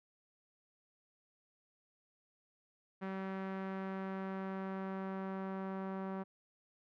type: tone with low-pass filter sweep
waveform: sawtooth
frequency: 191.5 Hz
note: G3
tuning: 40 cents flat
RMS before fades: -41 dBFS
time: 3.01-6.24 s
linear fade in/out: 20 ms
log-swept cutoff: 1800 to 1200 Hz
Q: 1.3
effects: none